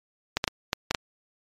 clicks, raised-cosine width 0.2 ms, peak -6 dBFS, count 6, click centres 0.37 / 0.441 / 0.478 / 0.731 / 0.91 / 0.948 s, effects MP3 96 kbps

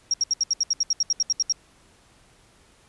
sine tone bursts, 5600 Hz, F8, 4 cents sharp, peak -18 dBFS, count 15, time 0.11-1.524 s, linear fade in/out 2 ms, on 28 ms, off 71 ms, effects pink hiss -57 dBFS RMS until 2.88 s + resampled to 24000 Hz

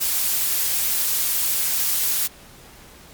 blue noise, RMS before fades -21 dBFS, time 0-2.28 s, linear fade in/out 20 ms, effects pink hiss -46 dBFS RMS until 3.13 s + Opus 48 kbps

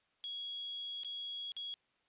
sine tone with dropouts, 3325 Hz, G#7, 1 cent sharp, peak -39 dBFS, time 0.24-1.74 s, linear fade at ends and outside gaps 0 ms, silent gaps 1.034-1.047 / 1.519-1.566 s, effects white hiss -75 dBFS RMS until 2.08 s + resampled to 8000 Hz

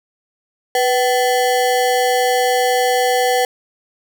square ring-modulated tone, 629 Hz, D#5, 19 cents sharp, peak -11 dBFS, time 0.75-3.45 s, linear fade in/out 2 ms, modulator 135 Hz, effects 7-bit

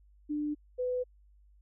sine tone pair in turn, 297.4 / 500.2 Hz, D4 / B4, +22 / +22 cents, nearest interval major sixth, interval 900 cents, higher second, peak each -30 / -29 dBFS, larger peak second, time 0.29-0.55 / 0.78-1.04 s, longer neither, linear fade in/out 20 ms, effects added 50 Hz sine -58 dBFS peak until 1.61 s

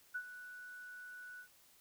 sine tone with ADSR envelope, 1480 Hz, F#6, in tune, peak -36 dBFS, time 0.14-1.48 s, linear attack 16 ms, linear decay 68 ms, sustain -12 dB, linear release 84 ms, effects white hiss -66 dBFS RMS until 1.8 s

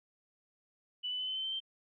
sine tone with pitch steps, 2974 / 3000 / 3026 / 3052 / 3079 / 3106 / 3133 Hz, F#7 / F#7 / F#7 / G7 / G7 / G7 / G7, +8 / +23 / +38 / -47 / -32 / -17 / -2 cents, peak -34 dBFS, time 1.03-1.604 s, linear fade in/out 20 ms, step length 82 ms, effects none

